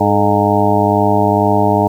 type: harmonic tone with a mistuned harmonic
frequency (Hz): 102.2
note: G#2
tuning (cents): -27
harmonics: 1 / 2 / 3 / 4 / 6 / 7 / 8 / 9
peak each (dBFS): -18 / -18 / -18 / -18 / -18 / -18 / -18 / -18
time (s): 0-1.88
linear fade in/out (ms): 10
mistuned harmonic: 4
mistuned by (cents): +75
effects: 7-bit